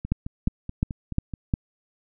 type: two click trains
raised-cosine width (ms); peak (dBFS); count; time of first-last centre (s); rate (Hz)
5; -9 / -19; 5 / 7; 0.12-1.538 / 0.05-1.338; 2.82 / 4.66
effects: none